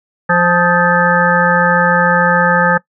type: harmonic tone with a mistuned harmonic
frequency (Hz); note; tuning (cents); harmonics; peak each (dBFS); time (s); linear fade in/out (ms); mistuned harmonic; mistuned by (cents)
174.61; F3; 0; 1 / 3 / 5 / 7 / 9 / 10; -16 / -16 / -16 / -16 / -16 / -16; 0.29-2.78; 10; 7; +45
effects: noise-tail reverb RT60 0.1 s tail -20 dB re dry